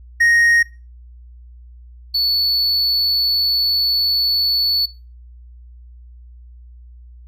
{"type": "tone pair in turn", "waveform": "triangle", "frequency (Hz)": [1868, 4443], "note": ["A#6", "C#8"], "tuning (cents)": [3, 3], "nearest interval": "octave + minor third", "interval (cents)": 1500, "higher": "second", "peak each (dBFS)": [-9, -13], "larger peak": "first", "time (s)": [[0.2, 0.63], [2.14, 4.86]], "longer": "second", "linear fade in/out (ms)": 10, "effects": ["noise-tail reverb RT60 0.3 s tail -19 dB re dry", "added 60 Hz sine -38 dBFS peak until 7.27 s"]}